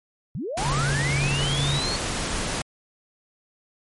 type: linear sweep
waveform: sine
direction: up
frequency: 106.3 to 4398 Hz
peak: -27 dBFS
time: 0.35-1.96 s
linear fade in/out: 0 ms
type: noise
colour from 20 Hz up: pink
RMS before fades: -27 dBFS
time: 0.57-2.62 s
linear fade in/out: 5 ms
type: tone with pitch glide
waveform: sine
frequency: 140 to 141.14 Hz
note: C#3 to C#3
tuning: +18 to +32 cents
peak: -23 dBFS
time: 0.64-1.8 s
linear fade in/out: 20 ms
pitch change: +14 cents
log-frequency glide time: 1.48-1.65 s
effects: low-pass 12000 Hz 12 dB/octave + MP3 48 kbps